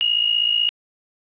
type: tone pair together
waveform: sine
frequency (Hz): 2835 / 2891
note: F7 / F#7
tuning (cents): +25 / -41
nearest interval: unison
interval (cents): 34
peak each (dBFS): -21 / -18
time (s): 0.01-0.69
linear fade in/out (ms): 0
effects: resampled to 8000 Hz + 8-bit